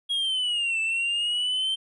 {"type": "linear two-way sweep", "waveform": "triangle", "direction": "down then up", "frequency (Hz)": [3309, 2637, 3130], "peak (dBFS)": -22, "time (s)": [0.09, 1.76], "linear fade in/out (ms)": 20, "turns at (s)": 0.8, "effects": ["resampled to 24000 Hz"]}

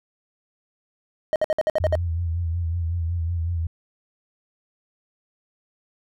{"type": "tone bursts", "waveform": "triangle", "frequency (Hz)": 622.3, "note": "D#5", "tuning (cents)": 0, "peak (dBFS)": -15, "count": 8, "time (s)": [1.33, 1.953], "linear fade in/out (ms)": 0, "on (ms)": 28, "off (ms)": 57}
{"type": "tone with vibrato", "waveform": "sine", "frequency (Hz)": 84.5, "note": "E2", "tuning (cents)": 43, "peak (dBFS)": -22, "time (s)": [1.8, 3.67], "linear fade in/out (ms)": 5, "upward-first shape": "sine", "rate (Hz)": 5.4, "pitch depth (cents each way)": 59}
{"effects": []}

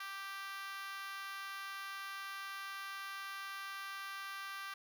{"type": "tone with high-pass filter", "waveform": "5% pulse", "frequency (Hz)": 392, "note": "G4", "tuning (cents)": 0, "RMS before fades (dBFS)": -45, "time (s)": [0, 4.74], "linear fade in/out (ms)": 5, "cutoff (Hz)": 1300, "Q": 5, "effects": []}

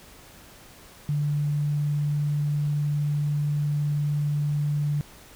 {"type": "tone", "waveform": "sine", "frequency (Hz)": 146.83, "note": "D3", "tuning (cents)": 0, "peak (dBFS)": -22, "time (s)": [1.09, 5.01], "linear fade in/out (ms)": 0, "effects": ["pink hiss -49 dBFS RMS until 5.35 s"]}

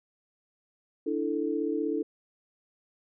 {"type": "chord", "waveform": "sine", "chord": "D suspended second", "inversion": "none", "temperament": "equal", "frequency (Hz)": [293.7, 329.6, 440], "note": ["D4", "E4", "A4"], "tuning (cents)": [0, 0, 0], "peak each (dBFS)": -31, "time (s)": [1.06, 2.03], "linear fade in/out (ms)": 10, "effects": []}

